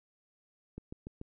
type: click train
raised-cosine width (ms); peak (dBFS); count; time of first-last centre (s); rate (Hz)
3; -29; 4; 0.78-1.214; 6.91
effects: none